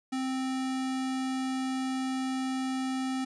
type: tone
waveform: square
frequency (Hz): 261.6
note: C4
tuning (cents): 0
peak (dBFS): -30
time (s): 0.12-3.25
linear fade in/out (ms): 10
effects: resampled to 22050 Hz + 11-bit